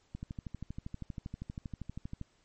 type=click train; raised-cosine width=5 ms; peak=-27 dBFS; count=27; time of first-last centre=0.15-2.213 s; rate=12.6 Hz; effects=pink hiss -70 dBFS RMS until 2.44 s + MP3 32 kbps